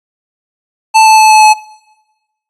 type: tone with pitch steps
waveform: square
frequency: 880 / 874.4 / 868.9 / 863.4 / 857.9 Hz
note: A5 / A5 / A5 / A5 / A5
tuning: 0 / -11 / -22 / -33 / -44 cents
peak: -3 dBFS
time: 0.94-1.54 s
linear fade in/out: 20 ms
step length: 120 ms
effects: noise-tail reverb RT60 1.0 s tail -22 dB re dry + resampled to 24000 Hz